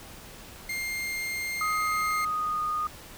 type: tone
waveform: 40% pulse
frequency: 2113 Hz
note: C7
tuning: 16 cents sharp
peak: -29 dBFS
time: 0.69-2.25 s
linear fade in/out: 5 ms
type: tone with pitch glide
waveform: sine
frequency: 1255 to 1231.3 Hz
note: D#6 to D#6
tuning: +15 to -18 cents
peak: -26 dBFS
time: 1.61-2.87 s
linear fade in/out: 2 ms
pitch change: -33 cents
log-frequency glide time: 2.07-2.6 s
effects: pink hiss -46 dBFS RMS until 3.17 s